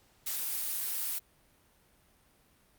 blue noise, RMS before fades -34 dBFS, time 0.26-1.19 s, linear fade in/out 10 ms, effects pink hiss -66 dBFS RMS until 2.78 s + Opus 48 kbps

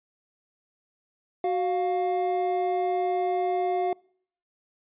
triangle tone pair together, 370.6 / 706.5 Hz, F#4 / F5, +3 / +20 cents, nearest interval major seventh, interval 1117 cents, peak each -24 dBFS, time 1.44-3.93 s, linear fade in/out 2 ms, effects noise-tail reverb RT60 0.6 s tail -26 dB re dry + resampled to 8000 Hz

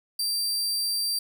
sawtooth tone, 4699 Hz, D8, in tune, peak -22 dBFS, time 0.19-1.19 s, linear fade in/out 5 ms, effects none

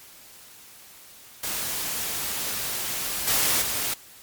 white noise with level steps, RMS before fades -29 / -22 / -27 dBFS, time 1.43-3.94 s, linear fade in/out 5 ms, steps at 3.27 / 3.61 s, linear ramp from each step 10 ms, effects white hiss -48 dBFS RMS until 4.22 s + MP3 96 kbps

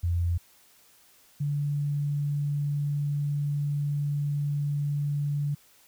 sine tone pair in turn, 86.1 / 144.8 Hz, F2 / D3, -24 / -24 cents, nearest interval major sixth, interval 900 cents, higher second, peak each -23 / -25 dBFS, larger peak first, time 0.03-0.38 / 1.4-5.55 s, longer second, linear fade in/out 10 ms, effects white hiss -59 dBFS RMS until 5.87 s

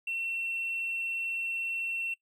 triangle tone, 2709 Hz, E7, 47 cents sharp, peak -28 dBFS, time 0.07-2.14 s, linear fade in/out 5 ms, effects noise-tail reverb RT60 0.1 s tail -21 dB re dry + tanh soft clip ceiling -27 dBFS

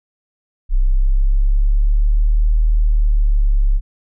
sine linear two-way sweep, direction up then down, 31.79 to 39.05 to 33.97 Hz, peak -10 dBFS, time 0.69-3.81 s, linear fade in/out 50 ms, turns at 2.64 s, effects none

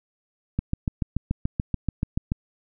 click train, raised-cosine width 5 ms, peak -11 dBFS, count 13, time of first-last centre 0.59-2.319 s, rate 6.94 Hz, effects none

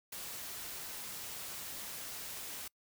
white noise, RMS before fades -44 dBFS, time 0.12-2.68 s, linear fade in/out 5 ms, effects noise-tail reverb RT60 0.1 s tail -26 dB re dry

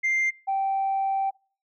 sine tone pair in turn, 2096 / 778.8 Hz, C7 / G5, +2 / -12 cents, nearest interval octave + perfect fourth, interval 1714 cents, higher first, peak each -19 / -21 dBFS, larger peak first, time 0.03-0.31 / 0.47-1.31 s, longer second, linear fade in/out 20 ms, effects noise-tail reverb RT60 0.4 s tail -24 dB re dry + tanh soft clip ceiling -19 dBFS

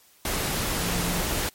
sine tone in noise, 174.61 Hz, F3, in tune, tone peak -29 dBFS, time 0.8-1.21 s, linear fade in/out 2 ms, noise pink, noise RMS -27 dBFS, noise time 0.25-1.49 s, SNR -5 dB, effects white hiss -57 dBFS RMS until 1.54 s + MP3 64 kbps

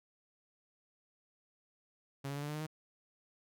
sawtooth tone with pitch steps, 138.2 / 141.02 / 143.9 / 146.84 / 149.84 / 152.9 / 156.02 Hz, C#3 / C#3 / D3 / D3 / D3 / D#3 / D#3, -5 / +30 / -35 / 0 / +35 / -30 / +5 cents, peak -34 dBFS, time 2.24-2.667 s, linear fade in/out 10 ms, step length 61 ms, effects none

